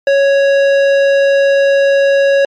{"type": "tone with tanh clipping", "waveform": "sine", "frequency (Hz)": 554.4, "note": "C#5", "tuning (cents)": 0, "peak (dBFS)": -9, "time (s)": [0.07, 2.45], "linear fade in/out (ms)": 2, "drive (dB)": 14, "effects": ["MP3 64 kbps"]}